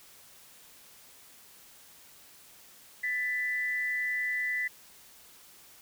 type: tone pair together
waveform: sine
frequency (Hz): 1760 / 1990.4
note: A6 / B6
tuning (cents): 0 / +13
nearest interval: major second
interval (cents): 213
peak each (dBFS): -36 / -29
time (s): 3.03-4.68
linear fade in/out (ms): 10
effects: white hiss -55 dBFS RMS until 5.81 s